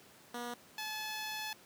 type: tone pair in turn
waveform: 10% pulse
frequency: 240.9 / 861 Hz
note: B3 / A5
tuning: -43 / -38 cents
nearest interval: octave + minor seventh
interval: 2205 cents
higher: second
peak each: -31 / -30 dBFS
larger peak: second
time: 0.34-0.54 / 0.78-1.53 s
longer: second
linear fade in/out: 2 ms
effects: pink hiss -59 dBFS RMS until 1.65 s + high-pass 150 Hz 12 dB/octave